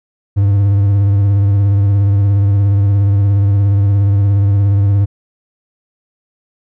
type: tone with vibrato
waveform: triangle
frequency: 100 Hz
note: G2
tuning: 35 cents sharp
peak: -6 dBFS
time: 0.36-5.06 s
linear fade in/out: 20 ms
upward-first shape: triangle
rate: 17 Hz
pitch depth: 47 cents each way
effects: none